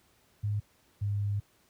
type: tone pair in turn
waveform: sine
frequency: 103.83 / 101.87 Hz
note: G#2 / G#2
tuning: 0 / -33 cents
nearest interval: unison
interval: 33 cents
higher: first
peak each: -27 dBFS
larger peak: neither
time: 0.43-0.6 / 1.01-1.4 s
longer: second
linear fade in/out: 10 ms
effects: pink hiss -66 dBFS RMS until 1.69 s + high-pass 60 Hz 12 dB/octave